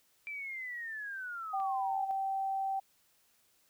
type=linear sweep; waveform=sine; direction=down; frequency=2349 to 740 Hz; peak=-38 dBFS; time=0.27-2.11 s; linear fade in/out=0 ms
type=tone; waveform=sine; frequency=776 Hz; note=G5; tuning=18 cents flat; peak=-31 dBFS; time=1.53-2.8 s; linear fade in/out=10 ms
type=click; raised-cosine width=0.3 ms; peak=-38 dBFS; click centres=1.601 s
effects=white hiss -70 dBFS RMS until 3.69 s